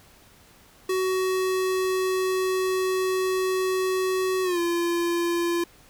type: tone with pitch glide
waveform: square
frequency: 374.3 to 343.2 Hz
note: F#4 to F4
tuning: +20 to -30 cents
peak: -23 dBFS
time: 0.89-5.64 s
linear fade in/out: 5 ms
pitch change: -150 cents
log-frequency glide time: 4.43-4.59 s
effects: pink hiss -54 dBFS RMS until 5.89 s